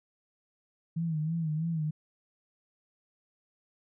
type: tone with vibrato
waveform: sine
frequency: 160 Hz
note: D#3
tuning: 49 cents sharp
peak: -28 dBFS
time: 0.96-1.91 s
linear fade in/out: 10 ms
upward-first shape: sine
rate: 3.1 Hz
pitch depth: 84 cents each way
effects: none